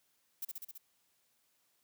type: noise with echo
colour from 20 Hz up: violet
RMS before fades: -39 dBFS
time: 0.42-0.45 s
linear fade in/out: 5 ms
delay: 66 ms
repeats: 5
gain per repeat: -2 dB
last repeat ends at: 0.78 s
effects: white hiss -75 dBFS RMS until 1.83 s + high-pass 60 Hz 12 dB/octave